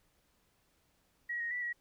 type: tone with pitch steps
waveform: sine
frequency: 1910 / 1873 / 1964 / 1913 Hz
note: A#6 / A#6 / B6 / A#6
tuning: +42 / +8 / -10 / +44 cents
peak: -34 dBFS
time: 1.29-1.73 s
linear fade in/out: 10 ms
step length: 110 ms
effects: pink hiss -73 dBFS RMS until 1.8 s